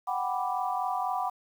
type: chord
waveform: sine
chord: G major seventh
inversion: third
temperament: equal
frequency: 740 / 784 / 987.8 / 1174.7 Hz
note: F#5 / G5 / B5 / D6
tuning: 0 / 0 / 0 / 0 cents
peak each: -31 / -34 / -33 / -35 dBFS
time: 0.07-1.3 s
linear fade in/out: 10 ms
effects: 9-bit